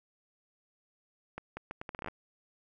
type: accelerating click train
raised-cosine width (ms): 0.5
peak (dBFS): -24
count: 12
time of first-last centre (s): 1.38-2.084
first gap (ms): 190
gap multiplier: 0.74
effects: none